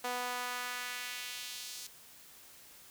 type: tone with high-pass filter sweep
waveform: sawtooth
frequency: 246.9 Hz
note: B3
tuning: in tune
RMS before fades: -40 dBFS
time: 0.04-1.87 s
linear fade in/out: 5 ms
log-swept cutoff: 660 to 5200 Hz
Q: 1.2
effects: white hiss -56 dBFS RMS until 2.9 s